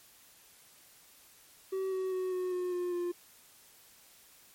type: tone with pitch steps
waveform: triangle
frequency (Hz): 381.5 / 376.2 / 371.1 / 366 / 360.9 / 356 / 351.1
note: G4 / F#4 / F#4 / F#4 / F#4 / F4 / F4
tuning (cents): -47 / +29 / +5 / -19 / -43 / +33 / +9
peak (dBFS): -29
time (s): 1.72-3.12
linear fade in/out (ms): 10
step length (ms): 200
effects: white hiss -59 dBFS RMS until 4.54 s + MP3 64 kbps